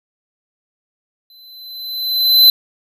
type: tone with exponential growth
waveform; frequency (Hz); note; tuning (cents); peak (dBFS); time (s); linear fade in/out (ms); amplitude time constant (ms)
square; 4039; B7; +38; -4; 1.3-2.5; 2; 260
effects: none